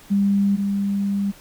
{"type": "tone pair in turn", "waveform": "sine", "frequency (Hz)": [199.6, 199.6], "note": ["G3", "G3"], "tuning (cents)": [32, 32], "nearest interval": "unison", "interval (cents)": 0, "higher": "neither", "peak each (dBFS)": [-15, -19], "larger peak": "first", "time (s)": [[0.1, 0.57], [0.57, 1.32]], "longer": "second", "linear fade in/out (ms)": 20, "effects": ["pink hiss -47 dBFS RMS until 1.4 s"]}